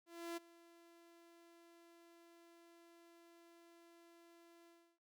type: tone with ADSR envelope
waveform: sawtooth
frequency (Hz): 338.7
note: E4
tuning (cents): +47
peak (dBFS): -38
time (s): 0.06-4.99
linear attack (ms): 310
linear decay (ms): 15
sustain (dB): -21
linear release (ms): 320
effects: none